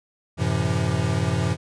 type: chord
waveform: square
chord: F# half-diminished seventh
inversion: none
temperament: equal with one note detuned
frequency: 92.5 / 110 / 130.81 / 168.96 Hz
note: F#2 / A2 / C3 / E3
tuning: 0 / 0 / 0 / +43 cents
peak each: -27 dBFS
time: 0.37-1.57 s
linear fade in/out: 50 ms
effects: resampled to 22050 Hz